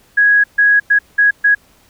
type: tone bursts at uneven times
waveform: sine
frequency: 1661.2 Hz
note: G#6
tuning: in tune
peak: -7 dBFS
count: 5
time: 0.17-0.44 / 0.58-0.8 / 0.9-0.99 / 1.18-1.31 / 1.44-1.55 s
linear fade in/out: 10 ms
effects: pink hiss -51 dBFS RMS until 1.89 s